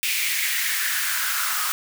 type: noise with high-pass filter sweep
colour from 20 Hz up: white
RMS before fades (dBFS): -24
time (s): 0.03-1.72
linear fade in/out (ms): 0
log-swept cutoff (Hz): 2400 to 1200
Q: 4.1
effects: none